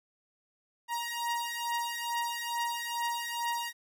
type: beating tone pair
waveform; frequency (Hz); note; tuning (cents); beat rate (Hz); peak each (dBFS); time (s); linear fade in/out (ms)
sawtooth; 942 / 944.3; A#5 / A#5; +18 / +22; 2.3; -31; 0.88-3.73; 50
effects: none